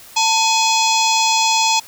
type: harmonic tone with a mistuned harmonic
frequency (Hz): 842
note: G#5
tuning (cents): +24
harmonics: 1 / 3 / 4 / 5 / 6 / 7 / 8 / 9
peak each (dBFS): -16 / -21 / -22 / -23 / -24 / -24 / -25 / -26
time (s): 0.16-1.8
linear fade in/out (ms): 10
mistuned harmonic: 1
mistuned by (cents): +100
effects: white hiss -41 dBFS RMS until 1.87 s